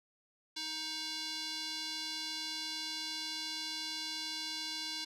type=tone with band-pass filter; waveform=square; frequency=314.3 Hz; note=D#4; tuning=18 cents sharp; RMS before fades=-40 dBFS; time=0.56-5.05 s; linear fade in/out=10 ms; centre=4400 Hz; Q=2.8; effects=none